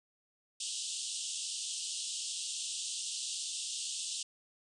white band-pass noise, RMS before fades -39 dBFS, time 0.6-4.23 s, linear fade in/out 5 ms, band 2800 to 9100 Hz, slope 96 dB/octave, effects none

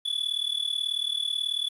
triangle tone with amplitude modulation, 3439 Hz, A7, 40 cents flat, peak -21 dBFS, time 0.05-1.69 s, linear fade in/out 10 ms, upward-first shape sine, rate 38.3 Hz, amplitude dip 85%, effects resampled to 32000 Hz + 9-bit

